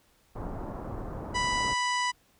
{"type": "low-pass noise", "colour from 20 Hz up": "pink", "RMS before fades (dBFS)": -37, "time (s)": [0.35, 1.74], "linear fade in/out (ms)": 10, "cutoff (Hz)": 1100, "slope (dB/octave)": 24}
{"type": "harmonic tone", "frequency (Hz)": 987.8, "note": "B5", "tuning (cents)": 0, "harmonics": [1, 2, 3, 4, 5, 6, 7, 8, 9], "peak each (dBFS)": [-28, -31, -36, -43, -39, -42, -45, -45, -48], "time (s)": [1.34, 2.12], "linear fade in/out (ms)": 20}
{"effects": ["pink hiss -65 dBFS RMS until 2.39 s"]}